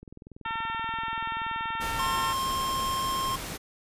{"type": "click train", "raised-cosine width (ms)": 3, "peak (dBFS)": -32, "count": 41, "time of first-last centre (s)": [0.03, 1.944], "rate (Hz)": 20.9}
{"type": "harmonic tone", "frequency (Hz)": 452.7, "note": "A4", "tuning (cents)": 49, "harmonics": [2, 3, 4, 5, 6, 7, 8], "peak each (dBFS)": [-33, -34, -37, -44, -41, -45, -46], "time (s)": [0.45, 2.33], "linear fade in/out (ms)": 5}
{"type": "noise", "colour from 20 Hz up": "pink", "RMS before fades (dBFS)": -36, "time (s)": [1.8, 3.58], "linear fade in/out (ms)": 20}
{"type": "tone", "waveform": "square", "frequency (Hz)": 1063, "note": "C6", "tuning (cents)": 27, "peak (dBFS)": -28, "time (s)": [1.99, 3.36], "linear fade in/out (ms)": 5}
{"effects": ["resampled to 32000 Hz"]}